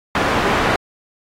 white low-pass noise, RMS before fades -18 dBFS, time 0.15-0.76 s, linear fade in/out 2 ms, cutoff 1400 Hz, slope 12 dB/octave, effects AAC 48 kbps

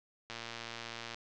click train, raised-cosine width 0.2 ms, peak -24 dBFS, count 99, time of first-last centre 0.3-1.145 s, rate 116 Hz, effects low-pass 6000 Hz 12 dB/octave + 11-bit

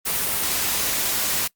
white noise, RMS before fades -23 dBFS, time 0.05-1.48 s, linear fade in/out 20 ms, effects noise-tail reverb RT60 0.1 s tail -21 dB re dry + Opus 32 kbps

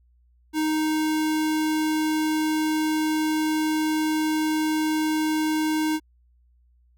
square tone, 311.1 Hz, D#4, in tune, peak -22 dBFS, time 0.53-6 s, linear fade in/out 50 ms, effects added 60 Hz sine -57 dBFS peak until 6.97 s

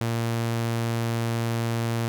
sawtooth tone, 115.8 Hz, A#2, 11 cents flat, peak -20 dBFS, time 0.01-2.08 s, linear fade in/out 0 ms, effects none

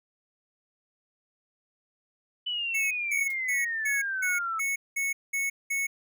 sine exponential sweep, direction down, 3000 to 1300 Hz, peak -28 dBFS, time 2.46-4.6 s, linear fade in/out 10 ms
square tone bursts, 2205 Hz, C#7, 10 cents flat, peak -27 dBFS, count 9, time 2.74-5.87 s, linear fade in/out 10 ms, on 170 ms, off 200 ms
blue noise with exponential decay, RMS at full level -41 dBFS, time 3.3-3.37 s, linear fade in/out 2 ms, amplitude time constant 15 ms
effects none

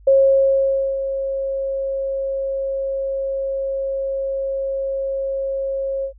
sine tone with ADSR envelope, 542 Hz, C#5, 39 cents flat, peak -9 dBFS, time 0.07-6.13 s, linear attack 7 ms, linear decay 890 ms, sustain -11 dB, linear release 89 ms, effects added 50 Hz sine -43 dBFS peak until 6.18 s

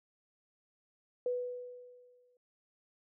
sine tone with exponential decay, 493.9 Hz, B4, in tune, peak -29 dBFS, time 1.26-2.37 s, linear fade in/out 2 ms, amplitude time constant 240 ms, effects none

